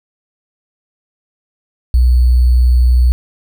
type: tone with sample-and-hold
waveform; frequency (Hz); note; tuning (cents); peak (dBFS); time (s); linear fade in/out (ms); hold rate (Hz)
sine; 61.74; B1; 0; -6; 1.94-3.12; 0; 4410
effects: none